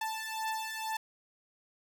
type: beating tone pair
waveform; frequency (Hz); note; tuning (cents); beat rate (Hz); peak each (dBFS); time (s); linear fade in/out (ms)
sawtooth; 880 / 882.1; A5 / A5; 0 / +4; 2.1; -34 / -33; 0.01-0.97; 5
effects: none